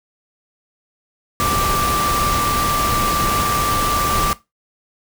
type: tone in noise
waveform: sine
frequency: 1174.7 Hz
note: D6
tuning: in tune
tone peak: -18 dBFS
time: 1.4-4.33 s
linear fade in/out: 0 ms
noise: pink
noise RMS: -21 dBFS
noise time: 1.4-4.33 s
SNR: 0 dB
effects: noise-tail reverb RT60 0.2 s tail -17 dB re dry